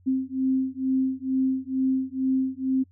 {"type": "beating tone pair", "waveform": "sine", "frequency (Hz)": [261.6, 263.8], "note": ["C4", "C4"], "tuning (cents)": [0, 14], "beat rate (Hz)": 2.2, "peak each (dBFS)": -25, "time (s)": [0.06, 2.84], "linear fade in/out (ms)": 20, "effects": ["noise-tail reverb RT60 0.1 s tail -25 dB re dry", "added 91 Hz sine -54 dBFS peak until 2.91 s"]}